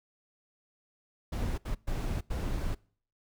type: noise bursts at uneven times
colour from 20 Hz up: brown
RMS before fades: -32 dBFS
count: 4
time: 1.32-1.58 / 1.65-1.75 / 1.87-2.21 / 2.3-2.75 s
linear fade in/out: 10 ms
effects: noise-tail reverb RT60 0.5 s tail -24 dB re dry